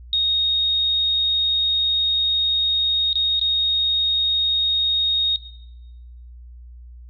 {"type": "tone with dropouts", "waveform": "sine", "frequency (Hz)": 3729, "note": "A#7", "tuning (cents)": 0, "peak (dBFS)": -16, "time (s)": [0.13, 5.36], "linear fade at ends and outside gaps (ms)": 1, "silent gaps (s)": [[3.13, 3.155], [3.395, 3.413]], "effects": ["noise-tail reverb RT60 1.0 s tail -17 dB re dry", "added 60 Hz sine -38 dBFS peak until 7.09 s"]}